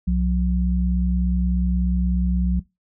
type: tone pair together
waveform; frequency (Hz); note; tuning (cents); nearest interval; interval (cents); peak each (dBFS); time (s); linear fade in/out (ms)
sine; 63.38 / 180; B1 / F#3; +46 / -47; octave + tritone; 1807; -20; 0.07-2.6; 10
effects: noise-tail reverb RT60 0.2 s tail -19 dB re dry